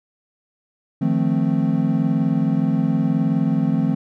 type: chord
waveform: triangle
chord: F dominant seventh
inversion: third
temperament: equal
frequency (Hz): 155.56 / 174.61 / 220 / 261.6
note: Eb3 / F3 / A3 / C4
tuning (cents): 0 / 0 / 0 / 0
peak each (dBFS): -20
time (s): 1.01-3.95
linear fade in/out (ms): 10
effects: none